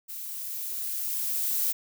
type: noise with level ramp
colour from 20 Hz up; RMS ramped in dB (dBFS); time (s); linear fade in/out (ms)
violet; -38 to -26; 0.08-1.73; 20
effects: none